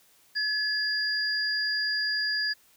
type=tone pair together; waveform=sine; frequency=1706 / 4825 Hz; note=G#6 / D8; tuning=+46 / +46 cents; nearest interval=octave + tritone; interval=1800 cents; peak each=-28 dBFS; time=0.35-2.54 s; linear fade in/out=20 ms; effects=white hiss -61 dBFS RMS until 2.76 s